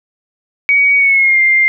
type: tone with pitch glide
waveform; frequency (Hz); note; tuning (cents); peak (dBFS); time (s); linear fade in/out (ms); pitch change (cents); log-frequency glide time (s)
sine; 2254 to 2103; C#7 to C7; +28 to +8; -7; 0.69-1.68; 0; -120; 0.96-1.4
effects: none